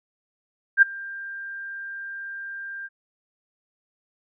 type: tone with ADSR envelope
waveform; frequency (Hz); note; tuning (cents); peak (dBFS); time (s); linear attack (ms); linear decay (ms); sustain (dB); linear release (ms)
sine; 1591; G6; +25; -8; 0.77-2.89; 51; 12; -24; 36
effects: none